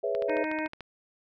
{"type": "chord", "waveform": "sine", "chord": "C# minor seventh", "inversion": "second", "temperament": "equal", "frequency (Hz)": [415.3, 493.9, 554.4, 659.3], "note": ["G#4", "B4", "C#5", "E5"], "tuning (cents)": [0, 0, 0, 0], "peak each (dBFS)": -32, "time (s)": [0.03, 0.44], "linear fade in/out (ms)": 10}
{"type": "click train", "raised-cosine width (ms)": 0.3, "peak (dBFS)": -24, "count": 10, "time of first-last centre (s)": [0.15, 0.807], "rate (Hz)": 13.7}
{"type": "harmonic tone", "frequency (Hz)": 310.9, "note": "D#4", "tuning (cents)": -1, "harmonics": [1, 2, 3, 5, 6, 7, 8], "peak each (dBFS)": [-32, -35, -37, -39, -40, -40, -41], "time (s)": [0.28, 0.68], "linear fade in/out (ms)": 20}
{"effects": []}